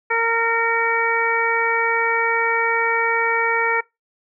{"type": "harmonic tone with a mistuned harmonic", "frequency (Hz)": 460, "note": "A#4", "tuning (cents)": -23, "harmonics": [1, 2, 3, 4, 5], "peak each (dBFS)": [-23, -23, -23, -23, -23], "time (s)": [0.1, 3.81], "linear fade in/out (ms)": 10, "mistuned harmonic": 5, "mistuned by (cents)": -17, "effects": ["noise-tail reverb RT60 0.2 s tail -22 dB re dry"]}